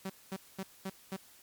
sawtooth tone bursts, 191.4 Hz, G3, 41 cents flat, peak -32 dBFS, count 5, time 0.05-1.165 s, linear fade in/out 5 ms, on 47 ms, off 220 ms, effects white hiss -59 dBFS RMS until 1.42 s + MP3 96 kbps

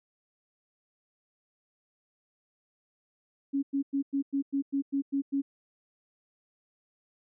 sine tone bursts, 277.2 Hz, C#4, in tune, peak -25 dBFS, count 10, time 3.53-5.42 s, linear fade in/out 20 ms, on 99 ms, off 100 ms, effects none

